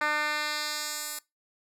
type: tone with band-pass filter sweep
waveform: 10% pulse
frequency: 300 Hz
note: D4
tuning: 37 cents sharp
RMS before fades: -31 dBFS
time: 0.01-1.19 s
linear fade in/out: 5 ms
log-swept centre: 1600 to 11000 Hz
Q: 1.1
effects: noise-tail reverb RT60 0.2 s tail -21 dB re dry